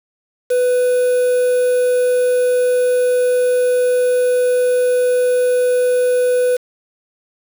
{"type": "tone with quantisation", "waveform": "triangle", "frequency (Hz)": 497.6, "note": "B4", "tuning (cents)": 13, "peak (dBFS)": -10, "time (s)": [0.5, 6.57], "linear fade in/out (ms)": 10, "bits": 5, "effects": []}